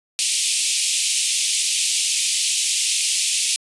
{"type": "band-pass noise", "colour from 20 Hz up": "white", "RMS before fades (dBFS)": -21, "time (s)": [0.19, 3.56], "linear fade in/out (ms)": 0, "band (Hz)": [2400, 10000], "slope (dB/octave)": 48, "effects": ["resampled to 24000 Hz"]}